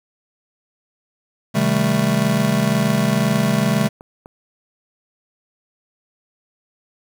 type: chord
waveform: square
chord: A half-diminished seventh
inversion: first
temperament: just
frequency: 132 / 158.4 / 198 / 220 Hz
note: C3 / Eb3 / G3 / A3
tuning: +16 / +31 / +18 / 0 cents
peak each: -23 / -23 / -21 / -21 dBFS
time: 1.54-3.89 s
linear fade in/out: 20 ms
type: clicks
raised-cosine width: 1 ms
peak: -25 dBFS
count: 3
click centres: 2.951 / 4.009 / 4.259 s
effects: 8-bit